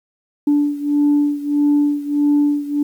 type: beating tone pair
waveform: sine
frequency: 290.7 / 292.3 Hz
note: D4 / D4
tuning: -18 / -8 cents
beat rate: 1.6 Hz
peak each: -14 / -17 dBFS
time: 0.47-2.83 s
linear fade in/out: 5 ms
effects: tanh soft clip ceiling -8 dBFS + 8-bit